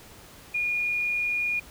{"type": "tone", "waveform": "sine", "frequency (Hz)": 2435, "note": "D#7", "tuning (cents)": -38, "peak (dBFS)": -24, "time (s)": [0.54, 1.6], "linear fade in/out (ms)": 10, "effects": ["pink hiss -49 dBFS RMS until 1.7 s"]}